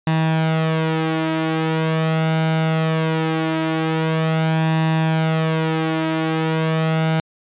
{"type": "tone with flanger", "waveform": "sawtooth", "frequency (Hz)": 160, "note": "D#3", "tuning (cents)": 49, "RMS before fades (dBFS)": -19, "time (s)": [0.07, 7.2], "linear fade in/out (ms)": 2, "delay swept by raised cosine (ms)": [1.1, 4.9], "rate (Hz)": 0.21, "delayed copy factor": 0.55, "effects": ["resampled to 8000 Hz"]}